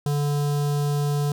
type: tone with notch filter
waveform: square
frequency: 145.2 Hz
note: D3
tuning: 19 cents flat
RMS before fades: -23 dBFS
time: 0.06-1.32 s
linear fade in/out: 2 ms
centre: 2100 Hz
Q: 0.89
effects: none